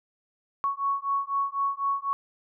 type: beating tone pair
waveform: sine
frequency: 1108.7 / 1112.7 Hz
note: C#6 / C#6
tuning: 0 / +6 cents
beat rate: 4 Hz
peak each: -28 dBFS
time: 0.64-2.13 s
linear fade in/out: 0 ms
effects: none